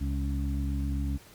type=harmonic tone with a mistuned harmonic; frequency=68.1 Hz; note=C#2; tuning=30 cents flat; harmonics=1 / 2 / 3 / 4; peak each=-28 / -36 / -38 / -36 dBFS; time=0-1.18 s; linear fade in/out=20 ms; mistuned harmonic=4; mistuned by=+44 cents; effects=pink hiss -53 dBFS RMS until 1.34 s + MP3 96 kbps